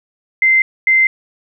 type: tone pair in turn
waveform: sine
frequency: 2078 / 2078 Hz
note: C7 / C7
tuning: -12 / -12 cents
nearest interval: unison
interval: 0 cents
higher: neither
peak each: -8 dBFS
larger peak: neither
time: 0.42-0.62 / 0.87-1.07 s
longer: neither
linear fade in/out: 2 ms
effects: none